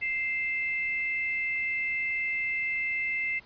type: tone pair together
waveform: sine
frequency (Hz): 2093 / 2637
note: C7 / E7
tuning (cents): 0 / 0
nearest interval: major third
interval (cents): 400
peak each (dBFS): -28 / -34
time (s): 0.01-3.4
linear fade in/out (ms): 20
effects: pink hiss -55 dBFS RMS until 3.45 s + resampled to 11025 Hz